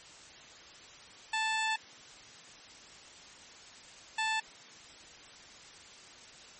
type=tone pair in turn; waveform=15% pulse; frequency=880 / 880 Hz; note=A5 / A5; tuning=0 / 0 cents; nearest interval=unison; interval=0 cents; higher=neither; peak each=-23 dBFS; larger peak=neither; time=1.33-1.76 / 4.18-4.4 s; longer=first; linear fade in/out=5 ms; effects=white hiss -52 dBFS RMS until 6.59 s + MP3 32 kbps